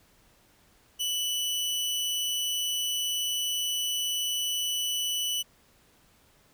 sawtooth tone with amplitude modulation, 2973 Hz, F#7, 8 cents sharp, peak -23 dBFS, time 0.99-5.43 s, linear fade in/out 20 ms, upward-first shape sine, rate 246 Hz, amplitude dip 25%, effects pink hiss -62 dBFS RMS until 6.53 s

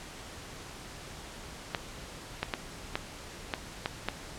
clicks, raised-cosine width 0.3 ms, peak -13 dBFS, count 7, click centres 1.748 / 2.43 / 2.538 / 2.955 / 3.538 / 3.859 / 4.086 s, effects pink hiss -45 dBFS RMS until 4.38 s + low-pass 9000 Hz 12 dB/octave

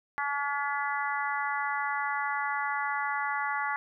harmonic tone, 284.8 Hz, C#4, 47 cents sharp, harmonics 3 / 4 / 5 / 6 / 7, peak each -33 / -34 / -35 / -36 / -36 dBFS, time 0.18-3.76 s, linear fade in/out 0 ms, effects none

